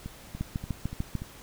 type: two click trains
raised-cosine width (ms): 5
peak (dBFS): -24 / -17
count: 5 / 6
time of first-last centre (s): 0.06-1.219 / 0.41-1.153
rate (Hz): 3.45 / 6.73
effects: pink hiss -49 dBFS RMS until 1.42 s